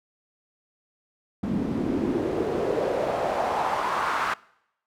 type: noise with band-pass filter sweep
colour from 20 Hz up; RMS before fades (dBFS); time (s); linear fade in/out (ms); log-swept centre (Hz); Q
pink; -26; 1.43-4.34; 5; 210 to 1300; 2.9
effects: noise-tail reverb RT60 0.8 s tail -23 dB re dry